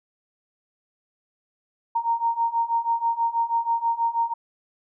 sine beating tone pair, 923 / 929.2 Hz, A#5 / A#5, -17 / -6 cents, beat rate 6.2 Hz, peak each -25 / -23 dBFS, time 1.95-4.34 s, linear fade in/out 10 ms, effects none

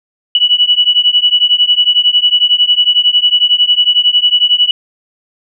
sine beating tone pair, 2941 / 2952 Hz, F#7 / F#7, -11 / -5 cents, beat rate 11 Hz, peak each -10 dBFS, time 0.35-4.71 s, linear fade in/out 2 ms, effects none

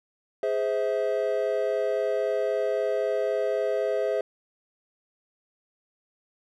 triangle chord, Ab augmented, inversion none, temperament just, 415.3 / 519.1 / 648.9 Hz, Ab4 / C5 / E5, 0 / -14 / -27 cents, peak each -26 dBFS, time 0.43-4.21 s, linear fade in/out 2 ms, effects none

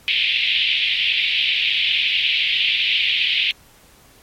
white band-pass noise, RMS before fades -19 dBFS, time 0.08-3.51 s, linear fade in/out 0 ms, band 2300 to 3500 Hz, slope 48 dB/octave, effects pink hiss -50 dBFS RMS until 4.22 s + MP3 64 kbps

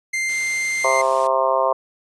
45% pulse tone, 2093 Hz, C7, in tune, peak -20 dBFS, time 0.13-1.02 s, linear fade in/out 10 ms
white noise, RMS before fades -37 dBFS, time 0.29-1.27 s, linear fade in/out 0 ms
harmonic tone, 132.5 Hz, C3, 22 cents sharp, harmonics 3 / 4 / 5 / 6 / 7 / 8 / 9, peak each -29 / -21 / -21 / -31 / -23 / -21 / -31 dBFS, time 0.84-1.73 s, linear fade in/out 5 ms
effects resampled to 22050 Hz

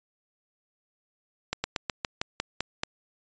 slowing click train, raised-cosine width 0.2 ms, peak -10 dBFS, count 9, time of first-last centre 1.53-2.835 s, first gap 110 ms, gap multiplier 1.11, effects resampled to 16000 Hz

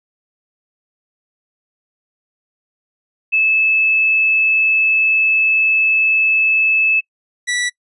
sine / sawtooth tone pair in turn, 2611 / 1956 Hz, E7 / B6, -17 / -17 cents, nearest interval perfect fourth, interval 500 cents, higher first, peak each -11 / -13 dBFS, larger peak first, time 3.32-7.01 / 7.47-7.7 s, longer first, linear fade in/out 20 ms, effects noise-tail reverb RT60 0.1 s tail -23 dB re dry + resampled to 24000 Hz

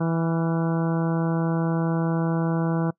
harmonic tone with a mistuned harmonic, 164.8 Hz, E3, in tune, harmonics 1 / 2 / 3 / 4 / 5 / 6 / 7 / 8 / 9, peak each -22 / -28 / -32 / -34 / -36 / -38 / -39 / -40 / -41 dBFS, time 0-2.91 s, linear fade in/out 10 ms, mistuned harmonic 8, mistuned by +54 cents, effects noise-tail reverb RT60 0.1 s tail -23 dB re dry

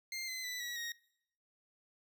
20% pulse tone with pitch steps, 2104 / 2044 / 1985.9 / 1929.4 / 1874.5 Hz, C7 / C7 / B6 / B6 / A#6, +9 / -41 / +9 / -41 / +9 cents, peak -34 dBFS, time 0.12-0.92 s, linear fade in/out 2 ms, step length 160 ms, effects noise-tail reverb RT60 0.7 s tail -21 dB re dry

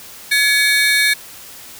30% pulse ring-modulated tone, 1975.5 Hz, B6, in tune, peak -6 dBFS, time 0.31-1.14 s, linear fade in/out 10 ms, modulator 277 Hz, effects white hiss -37 dBFS RMS until 1.79 s

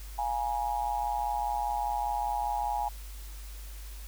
sine tone with amplitude modulation, 830.6 Hz, G#5, in tune, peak -24 dBFS, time 0.18-2.89 s, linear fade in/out 10 ms, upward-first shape sine, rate 125 Hz, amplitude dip 90%, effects added 50 Hz sine -40 dBFS peak until 4.07 s + white hiss -51 dBFS RMS until 4.07 s

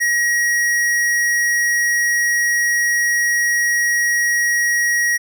sine tone with tanh clipping, 1900 Hz, A#6, 33 cents sharp, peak -16 dBFS, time 0-5.18 s, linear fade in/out 20 ms, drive 18 dB, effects none

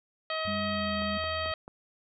harmonic tone, 635 Hz, D#5, 35 cents sharp, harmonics 1 / 2 / 3 / 4 / 5 / 6 / 7, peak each -34 / -35 / -38 / -41 / -39 / -43 / -43 dBFS, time 0.3-1.54 s, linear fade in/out 2 ms
triangle tone with pitch glide, 93.7 to 83 Hz, F#2 to E2, +22 to +12 cents, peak -38 dBFS, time 0.45-1.52 s, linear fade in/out 0 ms, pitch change -210 cents, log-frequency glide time 0.67-0.95 s
sine tone, 203.2 Hz, G#3, 38 cents flat, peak -33 dBFS, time 0.47-1.18 s, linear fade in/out 10 ms
click train, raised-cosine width 1 ms, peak -30 dBFS, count 4, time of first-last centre 1.02-1.679 s, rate 4.55 Hz
effects none

